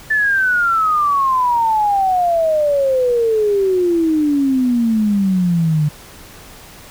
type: exponential sweep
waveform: sine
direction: down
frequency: 1766 to 147.6 Hz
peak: -12 dBFS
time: 0.1-5.89 s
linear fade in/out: 10 ms
effects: pink hiss -39 dBFS RMS until 6.9 s